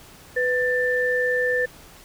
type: tone pair together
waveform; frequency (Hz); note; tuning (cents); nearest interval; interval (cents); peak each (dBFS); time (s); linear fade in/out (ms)
sine; 498.1 / 1775; B4 / A6; +15 / +15; octave + minor seventh; 2200; -22; 0.36-1.66; 10
effects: pink hiss -47 dBFS RMS until 2.04 s